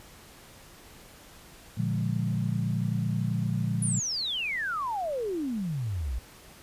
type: chord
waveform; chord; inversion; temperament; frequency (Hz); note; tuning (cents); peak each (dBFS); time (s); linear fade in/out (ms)
sine; Bb dominant seventh; none; equal; 116.54 / 146.83 / 174.61 / 207.7; Bb2 / D3 / F3 / Ab3; 0 / 0 / 0 / 0; -29 / -32 / -31 / -34; 1.77-4; 10
type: exponential sweep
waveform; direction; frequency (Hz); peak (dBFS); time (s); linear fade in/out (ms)
sine; down; 10150 to 55; -28; 3.82-6.19; 5
effects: pink hiss -51 dBFS RMS until 6.62 s + resampled to 32000 Hz